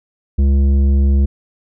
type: tone with tanh clipping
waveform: triangle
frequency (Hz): 69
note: C#2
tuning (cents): -7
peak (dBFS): -11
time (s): 0.38-1.26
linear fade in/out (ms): 10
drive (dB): 14
effects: none